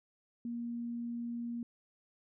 sine tone, 236.3 Hz, A#3, 24 cents sharp, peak -36 dBFS, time 0.45-1.63 s, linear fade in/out 2 ms, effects none

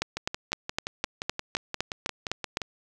two click trains, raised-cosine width 0.2 ms, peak -14 / -9 dBFS, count 15 / 11, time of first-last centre 0.17-2.618 / 0.02-2.571 s, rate 5.72 / 3.92 Hz, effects none

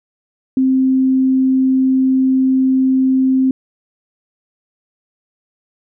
sine tone, 262.1 Hz, C4, 3 cents sharp, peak -10 dBFS, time 0.57-3.51 s, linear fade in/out 2 ms, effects none

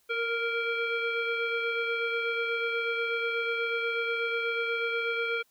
sine tone with frequency modulation, 1396.9 Hz, F6, in tune, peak -27 dBFS, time 0.09-5.43 s, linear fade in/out 20 ms, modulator 934 Hz, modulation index 1.4, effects white hiss -68 dBFS RMS until 5.5 s

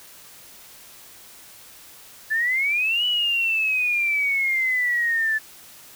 sine exponential two-way sweep, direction up then down, 1731 to 2967 to 1740 Hz, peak -19 dBFS, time 2.3-5.39 s, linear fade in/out 20 ms, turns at 3.05 s, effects white hiss -46 dBFS RMS until 5.95 s

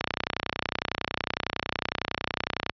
click train, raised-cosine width 0.3 ms, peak -9 dBFS, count 84, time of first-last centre 0.01-2.696 s, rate 30.9 Hz, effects high-pass 60 Hz 12 dB/octave + resampled to 11025 Hz

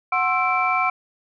sine tone cluster, 739 / 1059 / 1328 / 2330 Hz, F#5 / C6 / E6 / D7, -2 / +21 / +12 / -14 cents, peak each -23 dBFS, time 0.12-0.9 s, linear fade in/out 5 ms, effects tanh soft clip ceiling -7 dBFS

